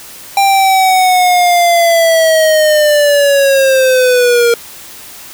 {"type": "linear sweep", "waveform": "square", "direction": "down", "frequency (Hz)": [794, 466.2], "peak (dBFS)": -7, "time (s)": [0.37, 4.54], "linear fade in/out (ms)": 2, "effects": ["white hiss -32 dBFS RMS until 5.33 s"]}